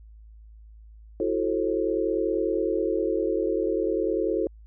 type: chord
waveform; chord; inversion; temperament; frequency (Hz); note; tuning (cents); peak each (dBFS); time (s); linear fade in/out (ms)
sine; F# half-diminished seventh; third; equal with one note detuned; 329.6 / 370 / 440 / 534.6; E4 / F#4 / A4 / C5; 0 / 0 / 0 / +37; -28 / -28 / -27 / -30; 1.2-4.47; 2
effects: added 54 Hz sine -45 dBFS peak until 4.66 s